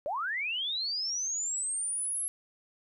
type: linear sweep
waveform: sine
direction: up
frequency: 535 to 11175 Hz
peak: -30 dBFS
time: 0.06-2.28 s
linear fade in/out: 0 ms
effects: 12-bit